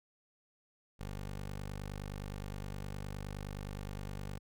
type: tone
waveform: 15% pulse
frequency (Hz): 49.65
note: G1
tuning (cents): +23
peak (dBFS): -34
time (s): 0.99-4.39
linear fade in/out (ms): 20
effects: none